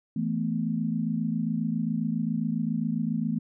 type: chord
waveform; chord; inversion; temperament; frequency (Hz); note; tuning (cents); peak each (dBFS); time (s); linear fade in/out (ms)
sine; E suspended fourth; none; just; 164.81 / 219.8 / 247.2; E3 / A3 / B3; 0 / -2 / +2; -30 / -28 / -31; 0.16-3.39; 5
effects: none